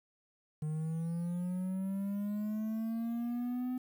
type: linear sweep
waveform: triangle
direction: up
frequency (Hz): 151.9 to 254.4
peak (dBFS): -31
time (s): 0.62-3.78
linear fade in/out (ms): 5
effects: 10-bit